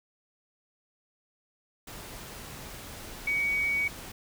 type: tone in noise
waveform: sine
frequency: 2252 Hz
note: C#7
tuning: 27 cents sharp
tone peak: -25 dBFS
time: 3.27-3.88 s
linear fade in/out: 5 ms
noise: pink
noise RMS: -43 dBFS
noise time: 1.87-4.12 s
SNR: +15 dB
effects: none